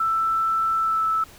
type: tone with pitch glide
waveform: sine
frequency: 1326 to 1312.3 Hz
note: E6 to E6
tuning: +10 to -8 cents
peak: -19 dBFS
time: 0-1.24 s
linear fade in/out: 5 ms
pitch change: -18 cents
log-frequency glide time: 0.78-1.05 s
effects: pink hiss -47 dBFS RMS until 1.38 s